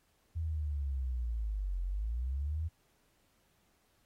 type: linear two-way sweep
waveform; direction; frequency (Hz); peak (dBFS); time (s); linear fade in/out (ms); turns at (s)
sine; down then up; 82.9 to 43.65 to 82.9; -32; 0.35-2.69; 20; 1.82
effects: pink hiss -73 dBFS RMS until 4.05 s + AAC 48 kbps